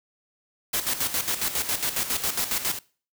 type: noise with tremolo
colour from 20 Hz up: white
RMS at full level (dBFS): -25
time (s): 0.73-2.79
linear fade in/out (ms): 10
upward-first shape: square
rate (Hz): 7.3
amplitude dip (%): 65
effects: noise-tail reverb RT60 0.4 s tail -22 dB re dry